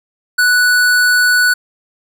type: tone with hard clipping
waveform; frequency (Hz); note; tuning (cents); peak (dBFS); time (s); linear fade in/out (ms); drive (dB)
sine; 1480; F#6; 0; -10; 0.38-1.54; 10; 18
effects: none